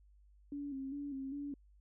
sine tone with vibrato, 277.2 Hz, C#4, in tune, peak -39 dBFS, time 0.52-1.54 s, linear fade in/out 2 ms, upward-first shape square, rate 2.5 Hz, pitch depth 54 cents each way, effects added 50 Hz sine -61 dBFS peak until 1.8 s

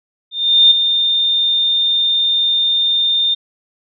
sine tone with ADSR envelope, 3621 Hz, A7, 49 cents sharp, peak -4 dBFS, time 0.31-3.35 s, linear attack 400 ms, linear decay 10 ms, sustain -8 dB, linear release 16 ms, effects none

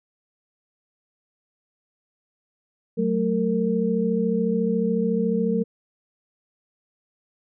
sine tone cluster, 186.3 / 220.3 / 458.8 Hz, F#3 / A3 / A#4, +12 / +2 / -28 cents, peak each -24 dBFS, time 2.97-5.64 s, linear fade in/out 20 ms, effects none

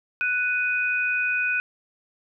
sine tone pair together, 1483 / 2494 Hz, F#6 / D#7, +4 / +3 cents, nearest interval major sixth, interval 899 cents, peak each -24 dBFS, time 0.21-1.6 s, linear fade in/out 0 ms, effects none

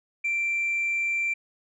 sine tone, 2353 Hz, D7, 3 cents sharp, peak -22 dBFS, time 0.24-1.34 s, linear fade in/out 10 ms, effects tanh soft clip ceiling -21 dBFS

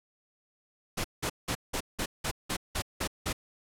pink noise bursts, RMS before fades -31 dBFS, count 10, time 0.97-3.33 s, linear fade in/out 10 ms, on 74 ms, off 180 ms, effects low-pass 12000 Hz 12 dB/octave

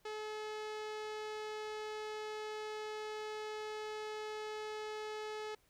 sawtooth tone with low-pass filter, 428.5 Hz, A4, 46 cents flat, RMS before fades -43 dBFS, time 0.05-5.55 s, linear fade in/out 5 ms, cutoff 5400 Hz, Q 0.83, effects pink hiss -72 dBFS RMS until 5.69 s

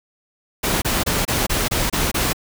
pink noise bursts, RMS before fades -20 dBFS, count 8, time 0.63-2.332 s, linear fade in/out 10 ms, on 190 ms, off 26 ms, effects none

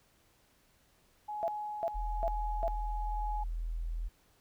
sine tone with tremolo, 841 Hz, G#5, 22 cents sharp, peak -35 dBFS, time 1.28-3.44 s, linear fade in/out 10 ms, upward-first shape sine, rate 1.1 Hz, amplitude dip 30%
sine tone bursts, 672 Hz, E5, 33 cents sharp, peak -29 dBFS, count 4, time 1.43-2.68 s, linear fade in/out 0 ms, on 50 ms, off 350 ms
sine tone, 41.2 Hz, E1, in tune, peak -33 dBFS, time 1.94-4.09 s, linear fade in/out 20 ms
effects pink hiss -68 dBFS RMS until 4.4 s

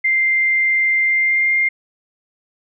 sine tone with pitch glide, 2093 to 2112 Hz, C7 to C7, 0 to +16 cents, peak -13 dBFS, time 0.04-1.69 s, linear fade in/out 10 ms, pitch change +16 cents, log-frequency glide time 1.02-1.55 s, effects none

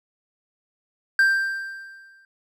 triangle tone with exponential decay, 1577 Hz, G6, 10 cents sharp, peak -11 dBFS, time 1.19-2.25 s, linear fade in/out 2 ms, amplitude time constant 230 ms, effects none

